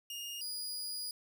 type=tone pair in turn; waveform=sawtooth; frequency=2839 / 4899 Hz; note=F7 / D#8; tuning=+28 / -28 cents; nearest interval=major sixth; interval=944 cents; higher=second; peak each=-37 / -35 dBFS; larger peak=second; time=0.1-0.41 / 0.41-1.11 s; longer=second; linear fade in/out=2 ms; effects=none